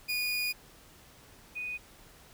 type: tone pair in turn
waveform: 30% pulse / sine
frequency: 2456 / 2483 Hz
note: D#7 / D#7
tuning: -23 / -4 cents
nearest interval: unison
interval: 19 cents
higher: second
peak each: -27 / -34 dBFS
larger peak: first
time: 0.08-0.53 / 1.55-1.78 s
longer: first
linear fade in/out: 20 ms
effects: pink hiss -56 dBFS RMS until 2.33 s